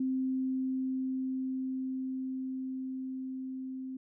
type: tone with level ramp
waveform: sine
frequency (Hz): 261.1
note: C4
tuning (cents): -3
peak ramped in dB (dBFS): -28 to -37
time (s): 0-3.97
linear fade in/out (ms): 5
effects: none